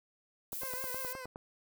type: noise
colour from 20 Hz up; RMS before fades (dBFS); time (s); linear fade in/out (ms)
violet; -40; 0.52-1.13; 2
type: click train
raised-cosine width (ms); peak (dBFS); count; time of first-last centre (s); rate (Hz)
1; -29; 9; 0.53-1.359; 9.65
type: tone with vibrato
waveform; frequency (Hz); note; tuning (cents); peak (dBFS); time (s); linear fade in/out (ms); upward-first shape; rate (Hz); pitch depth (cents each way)
15% pulse; 514; C5; -31; -36; 0.61-1.26; 10; triangle; 5.8; 68
effects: none